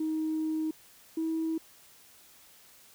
sine tone pair in turn, 314.4 / 322.5 Hz, D#4 / E4, +18 / -38 cents, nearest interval unison, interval 44 cents, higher second, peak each -27 / -27 dBFS, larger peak neither, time 0-0.71 / 1.17-1.58 s, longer first, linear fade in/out 5 ms, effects tanh soft clip ceiling -24 dBFS + white hiss -57 dBFS RMS until 2.94 s

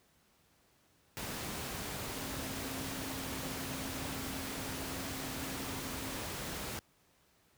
sine tone in noise, 266 Hz, C4, 29 cents sharp, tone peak -45 dBFS, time 2.16-6.16 s, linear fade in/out 0 ms, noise pink, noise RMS -40 dBFS, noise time 1.17-6.79 s, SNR -8 dB, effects pink hiss -69 dBFS RMS until 7.57 s + high-pass 60 Hz 12 dB/octave

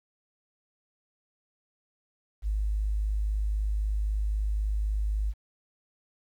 sine tone, 51.91 Hz, G#1, in tune, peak -25 dBFS, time 2.42-5.34 s, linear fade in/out 50 ms, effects 10-bit

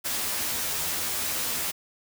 white noise with comb filter, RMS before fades -29 dBFS, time 0.04-1.72 s, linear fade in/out 20 ms, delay 12 ms, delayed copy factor +1, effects none

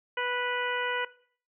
harmonic tone, 492.2 Hz, B4, 6 cents flat, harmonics 1 / 2 / 3 / 4 / 5 / 6, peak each -34 / -34 / -33 / -35 / -38 / -38 dBFS, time 0.17-1.05 s, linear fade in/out 5 ms, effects noise-tail reverb RT60 0.5 s tail -18 dB re dry

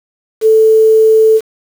sine tone with quantisation, 440 Hz, A4, in tune, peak -4 dBFS, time 0.41-1.41 s, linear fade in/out 50 ms, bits 5, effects none

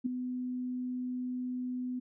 sine tone with ADSR envelope, 250.9 Hz, B3, 28 cents sharp, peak -25 dBFS, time 0.04-2 s, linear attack 21 ms, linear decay 7 ms, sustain -8 dB, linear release 15 ms, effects none

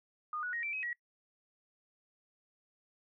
sine tone with pitch steps, 1225 / 1467 / 1877 / 2339 / 2541 / 1916 Hz, D#6 / F#6 / A#6 / D7 / D#7 / A#6, -27 / -15 / +11 / -8 / +36 / +47 cents, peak -35 dBFS, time 0.33-0.93 s, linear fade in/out 2 ms, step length 100 ms, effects noise-tail reverb RT60 0.1 s tail -23 dB re dry

